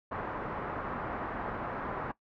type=low-pass noise; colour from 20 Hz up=white; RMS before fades=-37 dBFS; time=0.11-2.12 s; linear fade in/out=10 ms; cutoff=1400 Hz; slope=24 dB/octave; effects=noise-tail reverb RT60 0.1 s tail -18 dB re dry